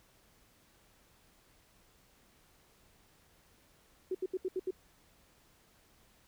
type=tone bursts; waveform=sine; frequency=372.4 Hz; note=F#4; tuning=11 cents sharp; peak=-31 dBFS; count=6; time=4.11-4.708 s; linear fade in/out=5 ms; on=38 ms; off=74 ms; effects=pink hiss -66 dBFS RMS until 6.27 s